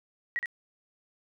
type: tone with echo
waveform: sine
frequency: 1908 Hz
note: A#6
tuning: 40 cents sharp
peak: -27 dBFS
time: 0.36-0.39 s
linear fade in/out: 0 ms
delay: 68 ms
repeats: 1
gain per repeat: -3 dB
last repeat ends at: 0.458 s
effects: none